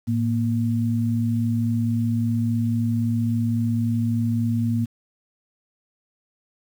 sine tone pair together, 110.53 / 234.2 Hz, A2 / A#3, +8 / +8 cents, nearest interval octave + minor second, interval 1300 cents, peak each -22 dBFS, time 0.07-4.86 s, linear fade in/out 20 ms, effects 8-bit

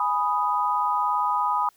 sine chord, G# minor, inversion none, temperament equal, 830.6 / 987.8 / 1244.5 Hz, G#5 / B5 / D#6, 0 / 0 / 0 cents, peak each -27 / -24 / -25 dBFS, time 0-1.69 s, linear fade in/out 2 ms, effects white hiss -61 dBFS RMS until 1.76 s

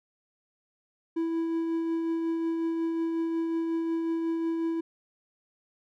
triangle tone with tremolo, 329.6 Hz, E4, in tune, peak -23 dBFS, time 1.16-4.81 s, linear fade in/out 10 ms, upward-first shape triangle, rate 5.5 Hz, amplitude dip 30%, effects none

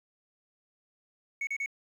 sine tone bursts, 2217 Hz, C#7, in tune, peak -27 dBFS, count 3, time 1.41-1.661 s, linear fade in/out 5 ms, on 61 ms, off 34 ms, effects tanh soft clip ceiling -29 dBFS + 10-bit

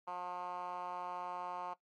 10% pulse tone with band-pass filter, 178.8 Hz, F3, 41 cents sharp, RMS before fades -42 dBFS, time 0.07-1.74 s, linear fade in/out 10 ms, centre 960 Hz, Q 3, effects noise-tail reverb RT60 0.1 s tail -17 dB re dry + MP3 64 kbps

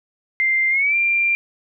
sine tone with pitch glide, 2093 to 2377 Hz, C7 to D7, 0 to +20 cents, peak -15 dBFS, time 0.4-1.35 s, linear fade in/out 0 ms, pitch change +220 cents, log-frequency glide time 0.7-0.96 s, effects none

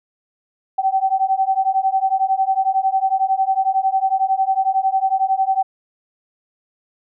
sine beating tone pair, 763 / 774 Hz, G5 / G5, -47 / -22 cents, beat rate 11 Hz, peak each -18 dBFS, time 0.78-5.63 s, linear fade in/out 10 ms, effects none

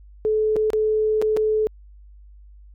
sine tone with dropouts, 432 Hz, A4, 32 cents flat, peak -17 dBFS, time 0.25-1.67 s, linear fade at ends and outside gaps 0 ms, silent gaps 0.559-0.565 / 0.703-0.733 / 1.216-1.223 / 1.366-1.371 s, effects added 50 Hz sine -43 dBFS peak until 2.74 s

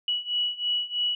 sine beating tone pair, 2933 / 2936.1 Hz, F#7 / F#7, -16 / -14 cents, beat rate 3.1 Hz, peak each -29 / -27 dBFS, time 0.08-1.15 s, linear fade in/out 2 ms, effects none

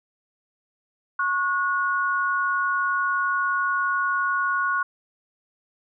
sine tone pair together, 1100 / 1451.5 Hz, C#6 / F#6, -14 / -34 cents, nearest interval perfect fourth, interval 480 cents, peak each -24 / -23 dBFS, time 1.19-4.83 s, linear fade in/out 5 ms, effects none

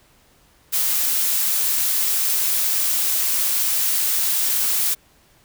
blue noise, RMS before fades -20 dBFS, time 0.72-4.95 s, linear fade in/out 20 ms, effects pink hiss -56 dBFS RMS until 5.44 s

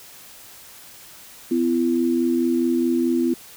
sine tone pair together, 252.8 / 337.5 Hz, B3 / E4, +41 / +41 cents, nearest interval perfect fourth, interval 500 cents, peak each -20 dBFS, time 1.51-3.34 s, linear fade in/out 5 ms, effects white hiss -44 dBFS RMS until 3.56 s

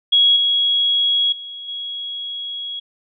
sine tone with level steps, 3322 Hz, G#7, in tune, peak -10 / -14 / -30 / -25 dBFS, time 0.12-2.8 s, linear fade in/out 10 ms, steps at 0.36 / 1.32 / 1.68 s, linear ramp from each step 5 ms, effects none

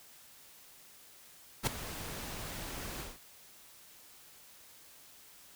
pink noise with ADSR envelope, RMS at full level -28 dBFS, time 1.63-3.19 s, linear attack 40 ms, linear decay 6 ms, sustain -14 dB, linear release 190 ms, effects white hiss -57 dBFS RMS until 5.55 s

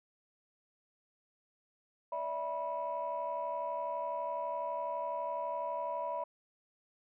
sine tone cluster, 580 / 652 / 977 Hz, D5 / E5 / B5, -22 / -19 / -19 cents, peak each -39 / -39 / -36 dBFS, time 2.12-6.24 s, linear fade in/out 5 ms, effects tanh soft clip ceiling -27 dBFS

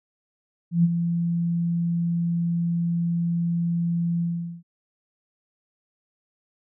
sine tone with ADSR envelope, 170.2 Hz, F3, 44 cents flat, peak -13 dBFS, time 0.71-4.63 s, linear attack 130 ms, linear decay 34 ms, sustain -8 dB, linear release 420 ms, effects none

